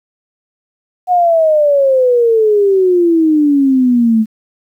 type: exponential sweep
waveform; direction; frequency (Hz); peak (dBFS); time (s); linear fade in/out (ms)
sine; down; 735 to 215.5; -7; 1.07-4.26; 50
effects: 8-bit